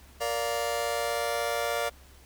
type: chord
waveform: sawtooth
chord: Bb major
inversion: none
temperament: just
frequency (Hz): 466.2 / 582.7 / 699.2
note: Bb4 / D5 / F5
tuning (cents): 0 / -14 / +2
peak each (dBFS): -29 / -27 / -28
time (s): 0.2-1.9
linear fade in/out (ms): 20
effects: added 67 Hz sine -52 dBFS peak until 2.25 s + pink hiss -56 dBFS RMS until 2.25 s